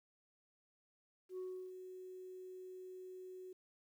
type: tone with ADSR envelope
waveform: sine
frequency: 370 Hz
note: F#4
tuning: in tune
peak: -39 dBFS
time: 1.29-3.53 s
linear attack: 89 ms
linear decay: 330 ms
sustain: -9 dB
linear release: 6 ms
effects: tanh soft clip ceiling -40 dBFS + 12-bit